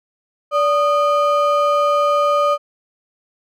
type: ring-modulated tone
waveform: triangle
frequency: 907 Hz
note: A#5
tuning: 48 cents flat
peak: -8 dBFS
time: 0.51-2.58 s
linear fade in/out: 50 ms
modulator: 327 Hz
effects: none